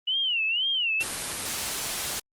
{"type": "tone with vibrato", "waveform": "sine", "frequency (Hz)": 2893, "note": "F#7", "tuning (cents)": -40, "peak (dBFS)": -23, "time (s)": [0.07, 1.03], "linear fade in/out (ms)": 10, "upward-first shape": "sine", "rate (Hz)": 2, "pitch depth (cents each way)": 190}
{"type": "noise", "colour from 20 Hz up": "white", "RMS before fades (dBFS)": -29, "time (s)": [1, 2.2], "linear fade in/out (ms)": 10}
{"effects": ["low-pass 12000 Hz 12 dB/octave", "Opus 32 kbps"]}